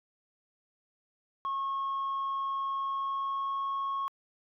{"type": "tone with pitch glide", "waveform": "sine", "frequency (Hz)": [1090, 1096.3], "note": ["C#6", "C#6"], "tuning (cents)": [-29, -20], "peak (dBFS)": -28, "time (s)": [1.45, 4.08], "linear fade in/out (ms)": 0, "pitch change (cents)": 9, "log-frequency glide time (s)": [2.76, 3.63], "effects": ["tanh soft clip ceiling -28 dBFS"]}